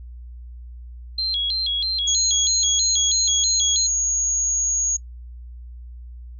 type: tone with vibrato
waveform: sine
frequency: 3711 Hz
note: A#7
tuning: 9 cents flat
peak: -20 dBFS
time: 1.18-3.87 s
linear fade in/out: 5 ms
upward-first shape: square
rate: 3.1 Hz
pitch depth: 190 cents each way
type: tone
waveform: sine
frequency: 6645 Hz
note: G#8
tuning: in tune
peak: -19 dBFS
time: 2.07-4.97 s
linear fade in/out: 10 ms
effects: noise-tail reverb RT60 0.1 s tail -22 dB re dry + added 60 Hz sine -35 dBFS peak until 6.39 s